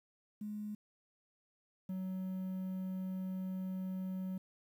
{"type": "tone pair in turn", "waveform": ["sine", "triangle"], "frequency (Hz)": [210, 187.09], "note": ["G#3", "F#3"], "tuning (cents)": [19, 19], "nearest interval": "major second", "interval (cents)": 200, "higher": "first", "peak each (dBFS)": [-39, -35], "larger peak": "second", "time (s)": [[0.41, 0.75], [1.89, 4.38]], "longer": "second", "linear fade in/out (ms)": 5, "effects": ["11-bit"]}